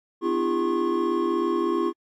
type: tone cluster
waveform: triangle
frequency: 254.5 / 304 / 340.3 / 403.2 / 1084 Hz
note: C4 / D#4 / F4 / G4 / C#6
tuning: -48 / -40 / -45 / +49 / -39 cents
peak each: -29 / -31 / -22 / -26 / -28 dBFS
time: 0.21-1.93 s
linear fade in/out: 50 ms
effects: AAC 64 kbps